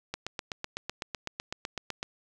click train, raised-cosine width 0.2 ms, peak -16 dBFS, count 16, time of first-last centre 0.14-2.029 s, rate 7.94 Hz, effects none

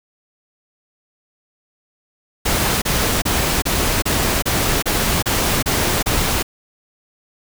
pink noise bursts, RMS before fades -18 dBFS, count 10, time 2.45-6.429 s, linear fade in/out 10 ms, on 370 ms, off 31 ms, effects none

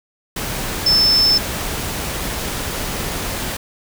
sine tone in noise, 5274 Hz, E8, in tune, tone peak -11 dBFS, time 0.86-1.38 s, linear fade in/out 5 ms, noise pink, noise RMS -24 dBFS, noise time 0.36-3.57 s, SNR +10 dB, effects none

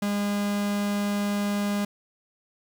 45% pulse tone, 204 Hz, G#3, 31 cents flat, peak -24 dBFS, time 0.02-1.85 s, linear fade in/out 5 ms, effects 9-bit

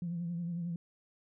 sine tone with vibrato, 171.5 Hz, F3, 31 cents flat, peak -33 dBFS, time 0.02-0.76 s, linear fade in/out 2 ms, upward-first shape triangle, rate 11 Hz, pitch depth 59 cents each way, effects tanh soft clip ceiling -29 dBFS

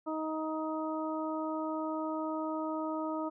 harmonic tone, 314 Hz, D#4, 16 cents sharp, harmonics 1 / 2 / 3 / 4, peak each -35 / -38 / -40 / -41 dBFS, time 0.06-3.3 s, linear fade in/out 20 ms, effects none

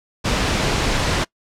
pink noise, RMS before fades -19 dBFS, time 0.24-1.25 s, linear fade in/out 20 ms, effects noise-tail reverb RT60 0.1 s tail -24 dB re dry + low-pass 6000 Hz 12 dB/octave

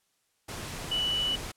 sine tone in noise, 2960 Hz, F#7, in tune, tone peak -26 dBFS, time 0.91-1.36 s, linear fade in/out 10 ms, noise pink, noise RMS -38 dBFS, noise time 0.48-1.52 s, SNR +9 dB, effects white hiss -73 dBFS RMS until 1.56 s + low-pass 11000 Hz 12 dB/octave

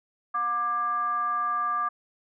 sine tone with frequency modulation, 1186 Hz, D6, 17 cents sharp, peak -24 dBFS, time 0.34-1.89 s, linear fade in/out 10 ms, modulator 465 Hz, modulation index 0.44, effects none

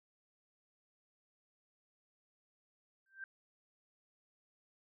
sine tone with exponential growth, 1568 Hz, G6, in tune, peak -39 dBFS, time 3.06-3.24 s, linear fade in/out 2 ms, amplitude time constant 37 ms, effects none

